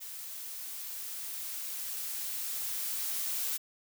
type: noise with level ramp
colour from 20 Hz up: blue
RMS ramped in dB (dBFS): -43 to -33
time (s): 0-3.58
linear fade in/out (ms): 20
effects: none